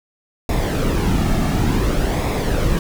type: noise with flanger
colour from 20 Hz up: brown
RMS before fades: -18 dBFS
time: 0.49-2.79 s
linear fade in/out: 2 ms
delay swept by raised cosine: 0.66 to 2.06 ms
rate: 0.56 Hz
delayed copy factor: -0.5
effects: none